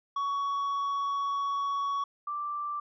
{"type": "tone pair in turn", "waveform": ["triangle", "sine"], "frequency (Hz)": [1121, 1174.8], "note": ["C#6", "D6"], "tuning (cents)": [19, 0], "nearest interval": "minor second", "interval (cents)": 81, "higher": "second", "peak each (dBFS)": [-26, -31], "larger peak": "first", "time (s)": [[0.16, 2.04], [2.27, 2.8]], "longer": "first", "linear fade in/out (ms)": 5, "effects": ["resampled to 16000 Hz"]}